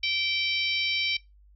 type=harmonic tone; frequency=775 Hz; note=G5; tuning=20 cents flat; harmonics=3 / 4 / 5 / 6 / 7; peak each=-28 / -30 / -32 / -34 / -35 dBFS; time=0.03-1.17 s; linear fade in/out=5 ms; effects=noise-tail reverb RT60 0.2 s tail -21 dB re dry + added 50 Hz sine -53 dBFS peak until 1.55 s